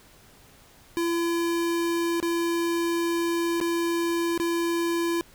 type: tone with dropouts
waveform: square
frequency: 338.6 Hz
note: E4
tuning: 46 cents sharp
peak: -24 dBFS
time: 0.97-5.21 s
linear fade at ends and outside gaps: 0 ms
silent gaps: 2.201-2.227 / 3.602-3.612 / 4.377-4.399 s
effects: pink hiss -54 dBFS RMS until 5.34 s